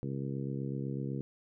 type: harmonic tone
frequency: 68 Hz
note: C#2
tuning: 33 cents flat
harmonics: 2 / 3 / 4 / 5 / 6 / 7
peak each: -36 / -40 / -42 / -44 / -46 / -47 dBFS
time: 0.03-1.21 s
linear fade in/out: 0 ms
effects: none